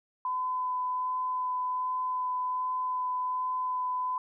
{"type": "tone with vibrato", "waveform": "sine", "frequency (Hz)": 1009, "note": "B5", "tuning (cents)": 37, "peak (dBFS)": -28, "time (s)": [0.25, 4.18], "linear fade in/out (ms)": 2, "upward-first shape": "sine", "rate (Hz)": 1.3, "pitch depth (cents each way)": 8, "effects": []}